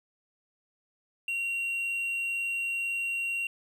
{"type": "tone", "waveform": "triangle", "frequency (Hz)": 2751, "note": "F7", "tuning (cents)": -27, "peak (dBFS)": -27, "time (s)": [1.28, 3.47], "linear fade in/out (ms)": 2, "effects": []}